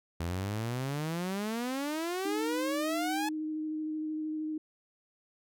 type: exponential sweep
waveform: sawtooth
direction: up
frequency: 81.6 to 863 Hz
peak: -28 dBFS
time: 0.2-3.29 s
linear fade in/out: 5 ms
type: tone with vibrato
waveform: sine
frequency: 310 Hz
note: D#4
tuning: 6 cents flat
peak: -32 dBFS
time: 2.25-4.58 s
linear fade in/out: 5 ms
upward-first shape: square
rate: 13 Hz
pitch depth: 10 cents each way
effects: none